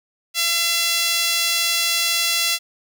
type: tone with high-pass filter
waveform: sawtooth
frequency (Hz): 678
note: E5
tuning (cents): +49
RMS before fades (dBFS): -20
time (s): 0.34-2.59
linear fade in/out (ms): 50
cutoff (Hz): 3200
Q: 1.2
effects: none